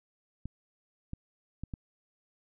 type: clicks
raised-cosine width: 5 ms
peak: -25 dBFS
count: 4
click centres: 0.456 / 1.134 / 1.636 / 1.738 s
effects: none